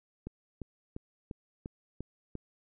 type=click train; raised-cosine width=3 ms; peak=-26 dBFS; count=7; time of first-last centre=0.27-2.353 s; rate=2.88 Hz; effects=none